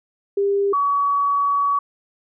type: tone pair in turn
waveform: sine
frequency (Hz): 399.6 / 1132.3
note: G4 / C#6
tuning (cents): +33 / +36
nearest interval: octave + tritone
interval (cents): 1803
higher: second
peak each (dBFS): -16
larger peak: neither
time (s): 0.37-0.73 / 0.73-1.79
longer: second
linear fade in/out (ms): 5
effects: none